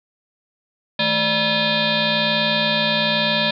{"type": "tone with frequency modulation", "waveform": "sine", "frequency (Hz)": 2093, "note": "C7", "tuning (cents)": 0, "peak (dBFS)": -16, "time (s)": [0.99, 3.51], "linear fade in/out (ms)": 5, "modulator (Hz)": 375, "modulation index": 5.4, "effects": []}